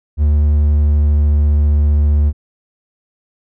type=tone with pitch glide; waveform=triangle; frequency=74.2 to 73.73 Hz; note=D2 to D2; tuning=+18 to +7 cents; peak=-7 dBFS; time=0.17-2.33 s; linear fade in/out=50 ms; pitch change=-11 cents; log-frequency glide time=0.38-1.38 s; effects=none